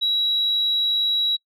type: tone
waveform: sine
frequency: 3883 Hz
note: B7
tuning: 30 cents flat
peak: -17 dBFS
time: 0.01-1.37 s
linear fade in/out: 20 ms
effects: noise-tail reverb RT60 0.1 s tail -24 dB re dry + tanh soft clip ceiling -13 dBFS